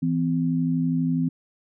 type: tone pair together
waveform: sine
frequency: 164.38 / 256.6 Hz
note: E3 / C4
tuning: -5 / -34 cents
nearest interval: minor sixth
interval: 771 cents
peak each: -23 dBFS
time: 0.02-1.29 s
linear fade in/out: 10 ms
effects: none